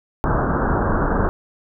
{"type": "low-pass noise", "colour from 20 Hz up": "pink", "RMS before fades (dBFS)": -19, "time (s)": [0.24, 1.29], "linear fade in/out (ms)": 0, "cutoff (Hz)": 1600, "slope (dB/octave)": 96, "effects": []}